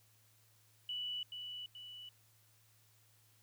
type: tone with echo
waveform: sine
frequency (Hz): 2960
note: F#7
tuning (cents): 0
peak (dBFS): -38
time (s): 0.89-1.23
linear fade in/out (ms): 2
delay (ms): 430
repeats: 2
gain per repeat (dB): -5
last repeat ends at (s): 2.09
effects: added 109 Hz sine -70 dBFS peak until 3.42 s + white hiss -70 dBFS RMS until 3.42 s